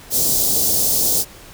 white band-stop noise, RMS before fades -17 dBFS, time 0.1-1.25 s, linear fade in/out 50 ms, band 650 to 4500 Hz, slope 24 dB/octave, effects pink hiss -41 dBFS RMS until 1.53 s

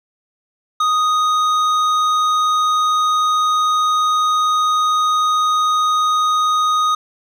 sine tone with hard clipping, 1244.5 Hz, D#6, in tune, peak -15 dBFS, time 0.8-6.95 s, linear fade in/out 5 ms, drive 9 dB, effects none

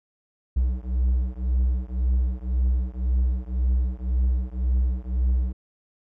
triangle beating tone pair, 61.74 / 63.64 Hz, B1 / C2, 0 / -47 cents, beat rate 1.9 Hz, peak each -21 / -22 dBFS, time 0.56-5.53 s, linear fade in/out 10 ms, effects none

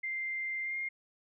sine tone with pitch glide, 2093 to 2123 Hz, C7 to C7, 0 to +25 cents, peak -33 dBFS, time 0.03-0.89 s, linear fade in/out 10 ms, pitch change +25 cents, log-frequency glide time 0.64-0.76 s, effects none

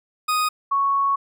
40% pulse / sine tone pair in turn, 1244.5 / 1108.7 Hz, D#6 / C#6, 0 / 0 cents, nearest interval major second, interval 200 cents, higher first, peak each -18 / -17 dBFS, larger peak second, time 0.28-0.49 / 0.71-1.16 s, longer second, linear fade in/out 10 ms, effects none

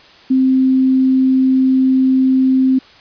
sine tone, 261.6 Hz, C4, in tune, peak -9 dBFS, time 0.3-2.79 s, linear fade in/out 10 ms, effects white hiss -43 dBFS RMS until 3 s + resampled to 11025 Hz

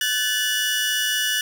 sawtooth tone cluster, 1512 / 1737 / 2920 Hz, F#6 / A6 / F#7, +37 / -23 / -24 cents, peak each -25 / -21 / -20 dBFS, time 0.01-1.41 s, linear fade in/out 2 ms, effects none

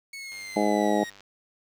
sawtooth linear sweep, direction down, 2217 to 1864.7 Hz, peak -33 dBFS, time 0.13-1.1 s, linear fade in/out 5 ms
click train, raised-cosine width 0.2 ms, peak -32 dBFS, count 89, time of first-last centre 0.32-1.206 s, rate 99.3 Hz
harmonic tone, 104.3 Hz, G#2, 8 cents sharp, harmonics 2 / 3 / 4 / 5 / 6 / 7 / 8, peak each -27 / -27 / -29 / -30 / -28 / -31 / -29 dBFS, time 0.56-1.04 s, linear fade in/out 5 ms
effects low-pass 10000 Hz 12 dB/octave + 9-bit

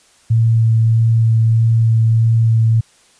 sine tone with vibrato, 113.3 Hz, A#2, 49 cents flat, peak -9 dBFS, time 0.3-2.81 s, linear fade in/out 10 ms, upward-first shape sine, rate 1.6 Hz, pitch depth 11 cents each way, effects white hiss -51 dBFS RMS until 3.19 s + resampled to 22050 Hz

